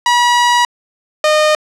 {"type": "tone pair in turn", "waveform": "sawtooth", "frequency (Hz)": [966, 612.1], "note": ["B5", "D#5"], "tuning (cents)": [-39, -28], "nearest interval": "minor sixth", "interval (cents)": 789, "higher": "first", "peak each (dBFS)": -5, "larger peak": "neither", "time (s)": [[0.06, 0.65], [1.24, 1.55]], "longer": "first", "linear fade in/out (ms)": 2, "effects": ["low-pass 7000 Hz 12 dB/octave"]}